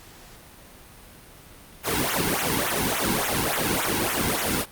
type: noise with flanger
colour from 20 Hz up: pink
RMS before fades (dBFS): -24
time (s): 1.83-4.66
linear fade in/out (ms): 50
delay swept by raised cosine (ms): 0.2 to 1.7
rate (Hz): 3.5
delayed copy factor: -1
effects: pink hiss -47 dBFS RMS until 4.71 s + Opus 48 kbps